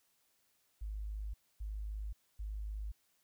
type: tone bursts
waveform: sine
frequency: 52.1 Hz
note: G#1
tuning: 6 cents sharp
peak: -38 dBFS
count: 3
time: 0.81-2.92 s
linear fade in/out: 10 ms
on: 530 ms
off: 260 ms
effects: white hiss -75 dBFS RMS until 3.23 s